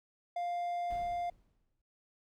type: tone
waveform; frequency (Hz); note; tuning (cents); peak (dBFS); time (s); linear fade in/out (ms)
triangle; 700; F5; +4; -31; 0.36-1.3; 5
type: noise with exponential decay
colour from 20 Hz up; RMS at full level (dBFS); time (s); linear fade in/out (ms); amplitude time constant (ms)
brown; -44; 0.9-1.82; 5; 200
effects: none